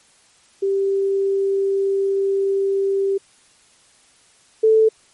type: tone pair in turn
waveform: sine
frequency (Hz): 392 / 440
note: G4 / A4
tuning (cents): 0 / 0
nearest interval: major second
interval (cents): 200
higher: second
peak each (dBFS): -16 / -10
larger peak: second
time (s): 0.62-3.18 / 4.63-4.89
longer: first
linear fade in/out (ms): 10
effects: white hiss -54 dBFS RMS until 5.13 s + MP3 48 kbps